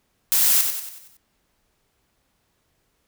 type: noise with echo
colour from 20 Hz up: blue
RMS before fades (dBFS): -18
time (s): 0.32-0.61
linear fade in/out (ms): 0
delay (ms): 93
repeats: 6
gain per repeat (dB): -6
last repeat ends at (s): 1.168
effects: pink hiss -69 dBFS RMS until 3.07 s